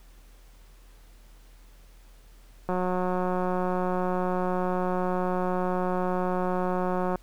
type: click train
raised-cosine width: 1 ms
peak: -15 dBFS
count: 814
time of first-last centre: 2.69-7.157 s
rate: 182 Hz
effects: added 40 Hz sine -49 dBFS peak until 7.22 s + pink hiss -60 dBFS RMS until 7.22 s